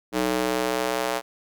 square tone with high-pass filter sweep, 62.3 Hz, B1, 16 cents sharp, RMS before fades -25 dBFS, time 0.12-1.22 s, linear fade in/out 50 ms, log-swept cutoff 310 to 600 Hz, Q 1.4, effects none

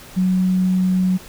sine tone, 185 Hz, F#3, in tune, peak -14 dBFS, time 0.16-1.18 s, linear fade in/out 20 ms, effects pink hiss -40 dBFS RMS until 1.28 s

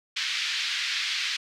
white band-pass noise, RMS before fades -29 dBFS, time 0.16-1.37 s, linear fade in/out 10 ms, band 1700 to 4500 Hz, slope 24 dB/octave, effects none

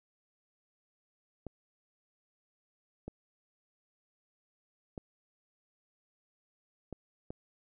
clicks, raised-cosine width 2 ms, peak -27 dBFS, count 5, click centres 1.467 / 3.08 / 4.978 / 6.927 / 7.305 s, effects none

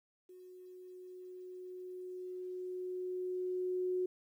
sine tone with level ramp, 365.9 Hz, F#4, 19 cents flat, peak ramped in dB -52 to -31 dBFS, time 0.29-4.06 s, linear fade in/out 5 ms, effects 12-bit

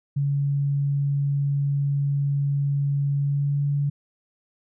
sine tone with pitch glide, 141.2 to 142.84 Hz, C#3 to D3, +32 to -48 cents, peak -20 dBFS, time 0.16-3.9 s, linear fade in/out 10 ms, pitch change +20 cents, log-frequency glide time 3.16-3.64 s, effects none

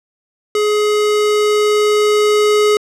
square tone with level ramp, 420.4 Hz, G#4, 21 cents sharp, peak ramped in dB -13 to -10 dBFS, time 0.55-2.77 s, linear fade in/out 2 ms, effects low-pass 9000 Hz 12 dB/octave

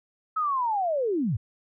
sine linear sweep, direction down, 1301 to 87.2 Hz, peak -23 dBFS, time 0.36-1.37 s, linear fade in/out 10 ms, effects none

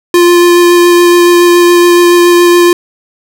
square tone with vibrato, 349.2 Hz, F4, in tune, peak -3 dBFS, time 0.14-2.73 s, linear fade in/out 2 ms, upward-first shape sine, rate 7.1 Hz, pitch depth 9 cents each way, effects none

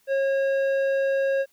square tone with low-pass filter, 544 Hz, C#5, 33 cents flat, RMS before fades -23 dBFS, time 0.07-1.46 s, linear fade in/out 50 ms, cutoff 1800 Hz, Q 0.74, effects white hiss -64 dBFS RMS until 1.52 s

